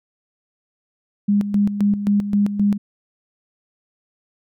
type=tone with tremolo; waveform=sine; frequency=203.7 Hz; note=G#3; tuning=33 cents flat; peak=-13 dBFS; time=1.28-2.78 s; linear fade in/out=10 ms; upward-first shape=square; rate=3.8 Hz; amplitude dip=65%; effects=none